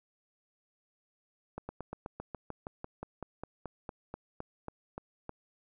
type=slowing click train; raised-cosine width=1 ms; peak=-25 dBFS; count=20; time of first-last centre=1.58-5.294 s; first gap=110 ms; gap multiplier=1.06; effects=none